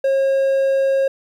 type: tone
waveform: triangle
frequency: 541 Hz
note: C#5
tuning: 42 cents flat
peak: -12 dBFS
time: 0.04-1.08 s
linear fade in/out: 5 ms
effects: 9-bit